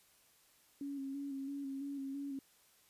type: tone with vibrato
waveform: sine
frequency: 276.3 Hz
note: C#4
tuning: 6 cents flat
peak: -39 dBFS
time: 0.81-2.39 s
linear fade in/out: 2 ms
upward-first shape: square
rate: 3 Hz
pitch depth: 30 cents each way
effects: white hiss -68 dBFS RMS until 2.89 s + resampled to 32000 Hz